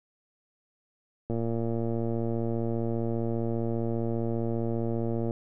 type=click train; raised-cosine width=2 ms; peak=-18 dBFS; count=462; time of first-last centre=1.3-5.309 s; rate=115 Hz; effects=none